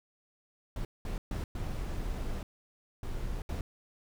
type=noise bursts at uneven times; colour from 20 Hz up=brown; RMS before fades=-35 dBFS; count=6; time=0.76-0.85 / 1.05-1.18 / 1.31-1.44 / 1.55-2.43 / 3.03-3.42 / 3.49-3.61 s; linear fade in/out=2 ms; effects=none